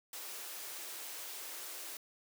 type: high-pass noise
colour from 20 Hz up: white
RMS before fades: -45 dBFS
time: 0.13-1.97 s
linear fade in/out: 2 ms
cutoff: 300 Hz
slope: 48 dB/octave
effects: none